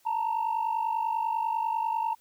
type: tone pair together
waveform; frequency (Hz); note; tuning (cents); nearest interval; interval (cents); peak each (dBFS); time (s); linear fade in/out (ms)
sine; 884.9 / 935; A5 / A#5; +10 / +5; minor second; 95; -27; 0.05-2.15; 20
effects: tanh soft clip ceiling -22 dBFS + white hiss -64 dBFS RMS until 2.2 s